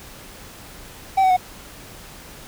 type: tone with pitch steps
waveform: triangle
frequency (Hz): 770 / 751.5 / 733.5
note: G5 / F#5 / F#5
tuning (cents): -31 / +27 / -15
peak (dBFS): -11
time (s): 1.17-1.368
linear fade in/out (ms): 10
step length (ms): 66
effects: pink hiss -41 dBFS RMS until 2.47 s